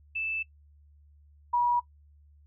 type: tone pair in turn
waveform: sine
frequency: 2637 / 964.6 Hz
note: E7 / B5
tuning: 0 / -41 cents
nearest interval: octave + perfect fourth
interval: 1741 cents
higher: first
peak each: -29 / -22 dBFS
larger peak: second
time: 0.15-0.43 / 1.53-1.8 s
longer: first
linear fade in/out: 10 ms
effects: noise-tail reverb RT60 0.1 s tail -19 dB re dry + added 73 Hz sine -55 dBFS peak until 2.46 s